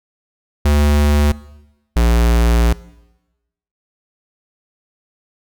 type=tone pair in turn; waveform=square; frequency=73.42 / 58.27 Hz; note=D2 / A#1; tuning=0 / 0 cents; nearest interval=major third; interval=400 cents; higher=first; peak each=-11 dBFS; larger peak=neither; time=0.65-1.32 / 1.96-2.73 s; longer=second; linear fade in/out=5 ms; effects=noise-tail reverb RT60 1.0 s tail -20 dB re dry